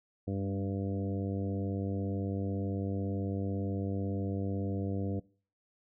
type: harmonic tone with a mistuned harmonic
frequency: 98 Hz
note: G2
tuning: in tune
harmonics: 1 / 2 / 3 / 4 / 5 / 6 / 7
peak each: -34 / -37 / -38 / -44 / -42 / -49 / -50 dBFS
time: 0.27-5.2 s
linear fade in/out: 10 ms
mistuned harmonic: 2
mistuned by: +17 cents
effects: noise-tail reverb RT60 0.4 s tail -21 dB re dry

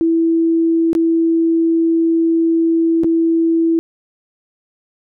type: tone with dropouts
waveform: sine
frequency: 329.6 Hz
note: E4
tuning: in tune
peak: -11 dBFS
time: 0.01-3.79 s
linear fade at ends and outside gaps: 0 ms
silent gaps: 0.931-0.951 / 3.035-3.044 s
effects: none

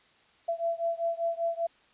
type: beating tone pair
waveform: sine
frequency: 670 / 675.1 Hz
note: E5 / E5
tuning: +28 / +41 cents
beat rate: 5.1 Hz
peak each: -30 / -31 dBFS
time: 0.48-1.67 s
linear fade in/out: 10 ms
effects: white hiss -62 dBFS RMS until 1.93 s + resampled to 8000 Hz

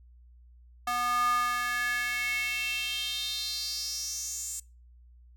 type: tone with high-pass filter sweep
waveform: square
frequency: 243.6 Hz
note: B3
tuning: 24 cents flat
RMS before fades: -31 dBFS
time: 0.87-4.6 s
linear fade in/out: 5 ms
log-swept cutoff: 960 to 7700 Hz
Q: 5.3
effects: noise-tail reverb RT60 0.3 s tail -23 dB re dry + added 60 Hz sine -52 dBFS peak until 5.36 s

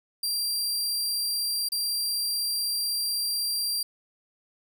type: tone with dropouts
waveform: sawtooth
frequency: 4734 Hz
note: D8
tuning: 13 cents sharp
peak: -23 dBFS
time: 0.23-3.83 s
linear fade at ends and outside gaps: 5 ms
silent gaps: 1.688-1.719 s
effects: none

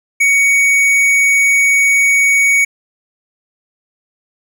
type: tone with tanh clipping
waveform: triangle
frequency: 2239 Hz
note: C#7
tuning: 17 cents sharp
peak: -10 dBFS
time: 0.2-2.65 s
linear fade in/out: 10 ms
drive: 16 dB
effects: none

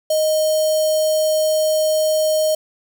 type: tone with notch filter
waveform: square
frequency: 622.3 Hz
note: D#5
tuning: in tune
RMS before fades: -17 dBFS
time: 0.1-2.55 s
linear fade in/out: 5 ms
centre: 1900 Hz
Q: 0.51
effects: 8-bit

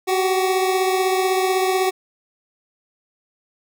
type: beating tone pair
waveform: 25% pulse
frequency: 374.3 / 390.3 Hz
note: F#4 / G4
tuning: +20 / -8 cents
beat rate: 16 Hz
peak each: -14 / -22 dBFS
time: 0.07-1.91 s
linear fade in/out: 20 ms
effects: none

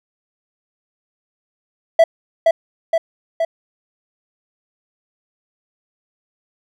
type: tone with echo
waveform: triangle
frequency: 659.3 Hz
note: E5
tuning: in tune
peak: -4 dBFS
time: 1.99-2.04 s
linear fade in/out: 5 ms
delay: 470 ms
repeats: 3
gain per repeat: -3 dB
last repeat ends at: 3.45 s
effects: none

